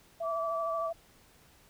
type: tone with vibrato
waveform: sine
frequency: 659.3 Hz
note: E5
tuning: in tune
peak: -32 dBFS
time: 0.2-0.93 s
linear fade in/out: 10 ms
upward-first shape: sine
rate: 13 Hz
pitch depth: 31 cents each way
type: tone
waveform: sine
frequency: 1157 Hz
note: D6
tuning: 26 cents flat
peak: -33 dBFS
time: 0.22-0.91 s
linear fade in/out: 50 ms
effects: pink hiss -61 dBFS RMS until 1.69 s